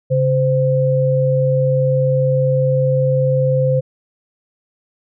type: tone pair together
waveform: sine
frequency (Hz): 137.5 / 516.9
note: C#3 / C5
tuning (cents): -14 / -21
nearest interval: octave + major seventh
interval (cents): 2293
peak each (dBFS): -15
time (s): 0.1-3.81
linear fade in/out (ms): 20
effects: none